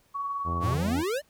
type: tone with tremolo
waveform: sine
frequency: 1122 Hz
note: C#6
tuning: 21 cents sharp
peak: -27 dBFS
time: 0.14-0.75 s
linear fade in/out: 20 ms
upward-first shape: triangle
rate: 19 Hz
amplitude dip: 40%
type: harmonic tone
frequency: 85.3 Hz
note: F2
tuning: 40 cents flat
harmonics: 1 / 2 / 3 / 4 / 5 / 6 / 7 / 8 / 9 / 10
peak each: -30 / -36 / -40 / -42 / -44 / -46 / -47 / -48 / -49 / -50 dBFS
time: 0.44-1.04 s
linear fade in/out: 50 ms
type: exponential sweep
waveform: square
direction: up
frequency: 88.6 to 622.3 Hz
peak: -27 dBFS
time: 0.6-1.22 s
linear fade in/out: 50 ms
effects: pink hiss -65 dBFS RMS until 1.29 s